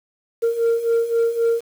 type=beating tone pair; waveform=sine; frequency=460 / 463.8 Hz; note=A#4 / A#4; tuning=-23 / -9 cents; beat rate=3.8 Hz; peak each=-20 / -16 dBFS; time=0.42-1.61 s; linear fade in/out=20 ms; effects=tanh soft clip ceiling -13 dBFS + 7-bit